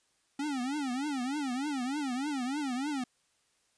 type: tone with vibrato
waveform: square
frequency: 271.5 Hz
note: C#4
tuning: 36 cents flat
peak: -32 dBFS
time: 0.39-3.04 s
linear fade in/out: 5 ms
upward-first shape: triangle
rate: 3.3 Hz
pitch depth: 220 cents each way
effects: white hiss -72 dBFS RMS until 3.77 s + resampled to 22050 Hz